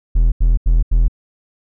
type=tone bursts; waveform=triangle; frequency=41.2 Hz; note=E1; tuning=in tune; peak=-7 dBFS; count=4; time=0.15-1.082 s; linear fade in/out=10 ms; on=170 ms; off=84 ms; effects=none